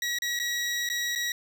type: tone with dropouts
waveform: 20% pulse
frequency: 1916 Hz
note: A#6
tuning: 47 cents sharp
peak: -22 dBFS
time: 0.02-1.32 s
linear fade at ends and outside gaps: 2 ms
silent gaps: 0.187-0.22 / 0.391-0.398 / 0.89-0.899 / 1.152-1.158 s
effects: none